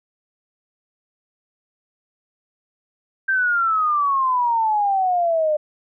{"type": "exponential sweep", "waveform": "sine", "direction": "down", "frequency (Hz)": [1579, 598], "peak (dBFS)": -16, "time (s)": [3.28, 5.57], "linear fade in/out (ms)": 10, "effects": []}